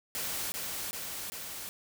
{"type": "noise with echo", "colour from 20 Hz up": "white", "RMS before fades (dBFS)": -35, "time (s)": [0.15, 0.52], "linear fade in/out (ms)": 0, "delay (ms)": 390, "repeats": 3, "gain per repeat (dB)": -2, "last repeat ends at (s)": 1.69, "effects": []}